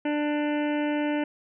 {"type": "harmonic tone", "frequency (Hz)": 296.2, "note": "D4", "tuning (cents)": 15, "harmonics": [1, 2, 3, 5, 6, 7, 8, 9, 10], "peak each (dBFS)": [-25, -31, -35, -39, -41, -42, -43, -44, -45], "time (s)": [0.05, 1.24], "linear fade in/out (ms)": 5, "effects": []}